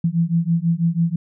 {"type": "beating tone pair", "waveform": "sine", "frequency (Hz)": [164.81, 170.91], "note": ["E3", "F3"], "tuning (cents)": [0, -37], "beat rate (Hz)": 6.1, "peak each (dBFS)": -19, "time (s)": [0.04, 1.16], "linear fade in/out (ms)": 5, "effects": []}